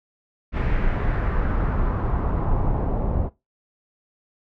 brown noise with low-pass filter sweep, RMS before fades -22 dBFS, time 0.52-3.3 s, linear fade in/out 50 ms, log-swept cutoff 2200 to 720 Hz, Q 1.9, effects noise-tail reverb RT60 0.2 s tail -17 dB re dry

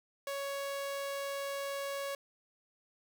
sawtooth tone, 557 Hz, C#5, 8 cents sharp, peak -32 dBFS, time 0.27-2.15 s, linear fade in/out 2 ms, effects 10-bit

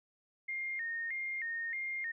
sine tone with vibrato, 1975.5 Hz, B6, in tune, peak -35 dBFS, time 0.48-2.12 s, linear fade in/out 10 ms, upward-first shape square, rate 1.6 Hz, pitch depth 120 cents each way, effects none

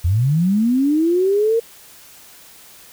sine linear sweep, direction up, 78.4 to 466.2 Hz, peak -13 dBFS, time 0.04-1.6 s, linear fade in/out 10 ms, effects white hiss -44 dBFS RMS until 2.92 s

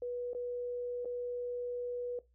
sine tone with dropouts, 488.3 Hz, B4, 20 cents flat, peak -35 dBFS, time 0.02-2.19 s, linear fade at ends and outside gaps 2 ms, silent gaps 0.333-0.348 / 1.048-1.055 s, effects noise-tail reverb RT60 0.2 s tail -17 dB re dry + added 60 Hz sine -66 dBFS peak until 2.34 s

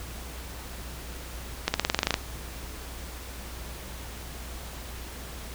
accelerating click train, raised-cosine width 0.2 ms, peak -5 dBFS, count 11, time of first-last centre 1.68-2.141 s, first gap 60 ms, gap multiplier 0.94, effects added 60 Hz sine -40 dBFS peak until 5.54 s + pink hiss -42 dBFS RMS until 5.54 s

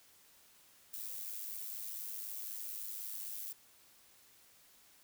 violet noise with amplitude modulation, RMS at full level -41 dBFS, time 0.93-3.53 s, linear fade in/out 10 ms, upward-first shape sine, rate 104 Hz, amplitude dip 55%, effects white hiss -64 dBFS RMS until 5.03 s

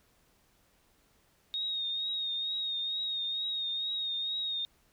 sine tone with vibrato, 3729 Hz, A#7, in tune, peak -31 dBFS, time 1.54-4.65 s, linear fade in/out 0 ms, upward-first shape triangle, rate 2.2 Hz, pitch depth 47 cents each way, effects pink hiss -68 dBFS RMS until 4.92 s

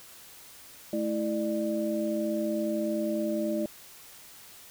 sine tone cluster, 217.3 / 327.5 / 596 Hz, A3 / E4 / D5, -21 / -11 / +25 cents, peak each -31 / -31 / -31 dBFS, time 0.93-3.66 s, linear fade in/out 2 ms, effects white hiss -50 dBFS RMS until 4.7 s

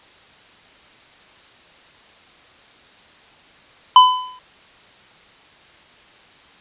square tone with exponential decay, 1007 Hz, B5, 33 cents sharp, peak -3 dBFS, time 3.96-4.39 s, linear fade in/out 2 ms, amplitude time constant 92 ms, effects white hiss -48 dBFS RMS until 6.6 s + resampled to 8000 Hz

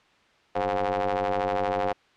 sawtooth ring-modulated tone, 96.2 Hz, G2, 32 cents flat, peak -17 dBFS, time 0.55-1.93 s, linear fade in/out 10 ms, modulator 619 Hz, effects white hiss -60 dBFS RMS until 2.16 s + low-pass 3000 Hz 12 dB/octave

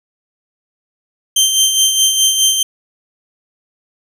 20% pulse tone with tremolo, 3136 Hz, G7, in tune, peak -3 dBFS, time 1.36-2.63 s, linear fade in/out 5 ms, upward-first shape sine, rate 4.8 Hz, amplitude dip 50%, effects none

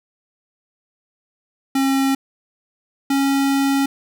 square tone pair in turn, 270 / 275.2 Hz, C#4 / C#4, -45 / -12 cents, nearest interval unison, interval 33 cents, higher second, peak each -16 dBFS, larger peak neither, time 1.75-2.15 / 3.1-3.86 s, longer second, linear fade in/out 5 ms, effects none

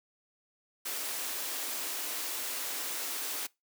white high-pass noise, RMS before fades -36 dBFS, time 0.85-3.47 s, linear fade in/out 10 ms, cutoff 250 Hz, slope 96 dB/octave, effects noise-tail reverb RT60 0.2 s tail -22 dB re dry

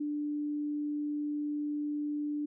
sine tone, 295.3 Hz, D4, 10 cents sharp, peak -31 dBFS, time 0-2.46 s, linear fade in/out 10 ms, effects none

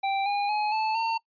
square tone with pitch steps, 784 / 813.1 / 843.2 / 874.4 / 906.8 Hz, G5 / G#5 / G#5 / A5 / A#5, 0 / -37 / +26 / -11 / -48 cents, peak -25 dBFS, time 0.03-1.18 s, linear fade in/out 10 ms, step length 230 ms, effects noise-tail reverb RT60 0.1 s tail -23 dB re dry + resampled to 11025 Hz

